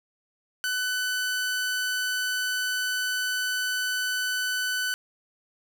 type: tone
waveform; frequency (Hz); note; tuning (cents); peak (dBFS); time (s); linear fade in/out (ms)
sawtooth; 1500; F#6; +23; -22; 0.64-4.94; 0
effects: none